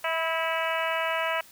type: harmonic tone with a mistuned harmonic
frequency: 325.2 Hz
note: E4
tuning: 23 cents flat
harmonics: 2 / 3 / 4 / 5 / 6 / 7 / 8 / 9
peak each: -30 / -32 / -33 / -34 / -35 / -35 / -36 / -37 dBFS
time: 0.04-1.41 s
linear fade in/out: 5 ms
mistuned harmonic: 3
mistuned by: +22 cents
effects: white hiss -52 dBFS RMS until 1.51 s